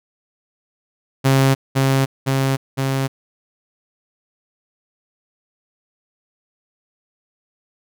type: tone with echo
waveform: sawtooth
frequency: 134.7 Hz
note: C#3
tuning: 49 cents flat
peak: -8 dBFS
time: 1.24-1.55 s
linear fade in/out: 20 ms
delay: 510 ms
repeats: 3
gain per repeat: -2 dB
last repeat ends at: 3.08 s
effects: none